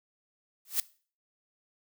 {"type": "noise with exponential growth", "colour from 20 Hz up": "blue", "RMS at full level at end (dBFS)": -23, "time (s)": [0.65, 0.8], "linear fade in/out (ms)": 2, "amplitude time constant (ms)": 31, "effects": ["noise-tail reverb RT60 0.4 s tail -20 dB re dry"]}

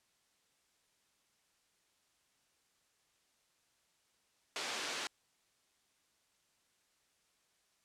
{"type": "band-pass noise", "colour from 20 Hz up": "white", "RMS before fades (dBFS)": -40, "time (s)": [4.56, 5.07], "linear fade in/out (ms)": 0, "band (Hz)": [290, 5000], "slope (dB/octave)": 12, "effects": ["white hiss -75 dBFS RMS until 7.84 s", "low-pass 9000 Hz 12 dB/octave"]}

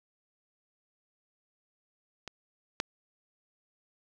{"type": "clicks", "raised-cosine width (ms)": 0.2, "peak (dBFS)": [-22, -11], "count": 2, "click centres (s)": [2.277, 2.801], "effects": []}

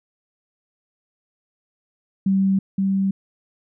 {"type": "tone pair in turn", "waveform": "sine", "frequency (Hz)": [193.3, 193.98], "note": ["G3", "G3"], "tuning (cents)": [-24, -18], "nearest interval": "unison", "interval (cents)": 6, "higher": "second", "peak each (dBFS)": [-15, -17], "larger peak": "first", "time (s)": [[2.26, 2.59], [2.78, 3.11]], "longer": "neither", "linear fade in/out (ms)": 5, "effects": []}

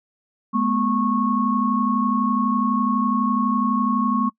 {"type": "tone cluster", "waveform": "sine", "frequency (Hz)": [212.2, 244.2, 1098], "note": ["G#3", "B3", "C#6"], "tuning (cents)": [38, -19, -17], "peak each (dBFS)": -22, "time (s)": [0.53, 4.3], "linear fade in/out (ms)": 20, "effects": ["noise-tail reverb RT60 0.1 s tail -23 dB re dry"]}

